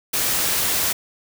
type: noise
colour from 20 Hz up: white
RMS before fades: -21 dBFS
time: 0.13-0.93 s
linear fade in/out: 10 ms
effects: none